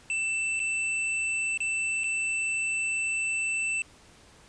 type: tone with dropouts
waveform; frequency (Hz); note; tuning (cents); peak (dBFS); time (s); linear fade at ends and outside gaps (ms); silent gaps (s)
square; 2662; E7; +16; -27; 0.1-3.82; 1; 0.594-0.6 / 1.575-1.604 / 2.036-2.041
effects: pink hiss -55 dBFS RMS until 4.48 s + resampled to 22050 Hz